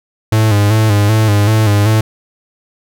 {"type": "tone with vibrato", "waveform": "45% pulse", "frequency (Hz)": 106, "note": "G#2", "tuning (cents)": 36, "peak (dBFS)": -8, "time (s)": [0.32, 2.01], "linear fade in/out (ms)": 5, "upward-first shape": "square", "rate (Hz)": 2.6, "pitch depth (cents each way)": 54, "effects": []}